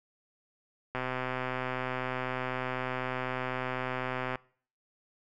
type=click train; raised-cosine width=0.5 ms; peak=-18 dBFS; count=437; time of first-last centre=0.95-4.356 s; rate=128 Hz; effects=noise-tail reverb RT60 0.5 s tail -23 dB re dry